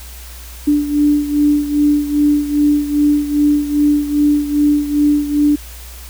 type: beating tone pair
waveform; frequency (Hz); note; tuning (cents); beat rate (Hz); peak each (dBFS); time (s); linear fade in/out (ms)
sine; 293 / 295.5; D4 / D4; -4 / +11; 2.5; -12 / -17; 0.67-5.56; 10
effects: added 60 Hz sine -32 dBFS peak until 6.09 s + white hiss -37 dBFS RMS until 6.09 s